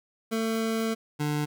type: tone pair in turn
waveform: 25% pulse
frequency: 224 / 148.81 Hz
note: A3 / D3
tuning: +31 / +23 cents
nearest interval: perfect fifth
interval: 708 cents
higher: first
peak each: -22 dBFS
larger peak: neither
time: 0.31-0.95 / 1.19-1.46 s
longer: first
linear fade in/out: 20 ms
effects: none